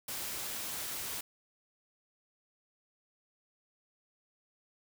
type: noise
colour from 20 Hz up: white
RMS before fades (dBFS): -39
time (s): 0.08-1.21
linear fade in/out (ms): 5
effects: none